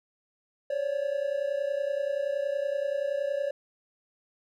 triangle tone pair together, 544.4 / 575 Hz, C#5 / D5, -31 / -37 cents, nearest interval minor second, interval 94 cents, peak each -29 / -27 dBFS, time 0.7-3.51 s, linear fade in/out 5 ms, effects none

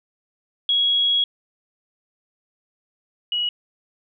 sine tone pair in turn, 3322 / 2913 Hz, G#7 / F#7, 0 / -28 cents, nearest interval major second, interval 228 cents, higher first, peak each -16 / -20 dBFS, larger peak first, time 0.69-1.24 / 3.32-3.49 s, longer first, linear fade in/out 2 ms, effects none

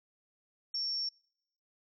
sine tone, 5470 Hz, F8, 37 cents flat, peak -32 dBFS, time 0.74-1.09 s, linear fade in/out 5 ms, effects noise-tail reverb RT60 0.8 s tail -26 dB re dry

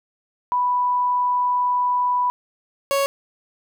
sine / 30% pulse tone pair in turn, 987.8 / 554.4 Hz, B5 / C#5, 0 / 0 cents, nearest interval minor seventh, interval 1000 cents, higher first, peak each -17 / -15 dBFS, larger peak second, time 0.52-2.3 / 2.91-3.06 s, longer first, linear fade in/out 0 ms, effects none

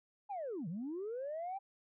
sine linear two-way sweep, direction down then up, 849 to 149.3 to 799 Hz, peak -37 dBFS, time 0.29-1.59 s, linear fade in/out 20 ms, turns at 0.68 s, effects tanh soft clip ceiling -35 dBFS

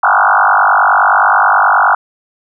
sine tone with frequency modulation, 1108.7 Hz, C#6, in tune, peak -6 dBFS, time 0.03-1.95 s, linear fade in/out 5 ms, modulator 49.5 Hz, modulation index 7.7, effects none

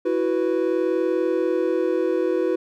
triangle chord, E suspended second, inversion none, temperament equal, 329.6 / 370 / 493.9 Hz, E4 / F#4 / B4, 0 / 0 / 0 cents, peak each -22 / -21 / -22 dBFS, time 0.05-2.56 s, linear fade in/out 10 ms, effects none

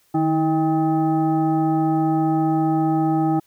sine tone with frequency modulation, 320 Hz, D#4, 49 cents sharp, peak -16 dBFS, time 0.14-3.4 s, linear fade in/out 10 ms, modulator 475 Hz, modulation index 1, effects white hiss -61 dBFS RMS until 3.46 s

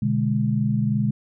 sine chord, G# diminished, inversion first, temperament equal, 123.47 / 146.83 / 207.7 Hz, B2 / D3 / G#3, 0 / 0 / 0 cents, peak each -23 / -25 / -22 dBFS, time 0.02-1.11 s, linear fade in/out 5 ms, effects none

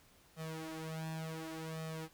sawtooth tone with flanger, 160 Hz, D#3, 49 cents sharp, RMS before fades -43 dBFS, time 0.36-2.09 s, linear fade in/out 50 ms, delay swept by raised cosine 1.6 to 5.1 ms, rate 0.68 Hz, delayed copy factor +0.85, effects pink hiss -65 dBFS RMS until 2.13 s

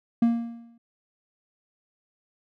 triangle tone with exponential decay, 233.1 Hz, A#3, in tune, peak -13 dBFS, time 0.22-0.78 s, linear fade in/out 5 ms, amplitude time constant 120 ms, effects none

